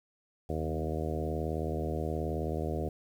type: harmonic tone with a mistuned harmonic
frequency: 78.8 Hz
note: D#2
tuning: 23 cents sharp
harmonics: 1 / 2 / 3 / 4 / 5 / 6 / 7 / 8 / 9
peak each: -35 / -38 / -41 / -40 / -39 / -40 / -42 / -43 / -43 dBFS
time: 0.49-2.89 s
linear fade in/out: 5 ms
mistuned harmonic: 2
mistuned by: -21 cents
effects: 10-bit